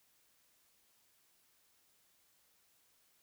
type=silence; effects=white hiss -72 dBFS RMS until 3.22 s